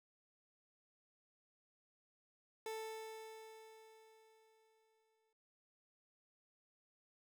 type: tone with exponential decay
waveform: 30% pulse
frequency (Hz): 441.4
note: A4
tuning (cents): +5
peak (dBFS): -39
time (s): 2.66-5.33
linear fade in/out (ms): 2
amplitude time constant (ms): 580
effects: none